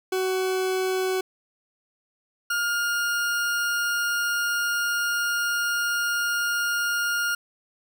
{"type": "tone pair in turn", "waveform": "40% pulse", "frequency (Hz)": [374.9, 1415.4], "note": ["F#4", "F6"], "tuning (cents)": [23, 23], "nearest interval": "octave + major seventh", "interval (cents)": 2300, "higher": "second", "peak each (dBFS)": -22, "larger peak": "neither", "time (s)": [[0.12, 1.21], [2.5, 7.35]], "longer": "second", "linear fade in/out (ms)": 5, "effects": []}